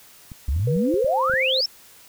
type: clicks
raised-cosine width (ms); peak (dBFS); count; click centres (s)
5; -25; 9; 0.318 / 0.488 / 0.565 / 0.596 / 0.764 / 0.941 / 1.045 / 1.298 / 1.338
type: exponential sweep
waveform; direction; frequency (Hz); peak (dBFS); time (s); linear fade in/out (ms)
sine; up; 59.7 to 5588; -19; 0.48-1.66; 5
type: tone with pitch glide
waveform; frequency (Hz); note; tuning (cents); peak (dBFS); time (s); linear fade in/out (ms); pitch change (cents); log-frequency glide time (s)
sine; 482.5 to 523.1; B4 to C5; -40 to -1; -23; 0.67-1.61; 5; +139; 0.8-0.93
effects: white hiss -49 dBFS RMS until 2.08 s